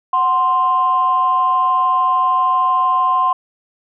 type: tone pair together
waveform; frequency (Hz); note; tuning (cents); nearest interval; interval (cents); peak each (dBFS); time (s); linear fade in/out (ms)
sine; 740.4 / 1046.5; F#5 / C6; +1 / 0; tritone; 599; -19 / -12; 0.13-3.33; 5
effects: tanh soft clip ceiling -6 dBFS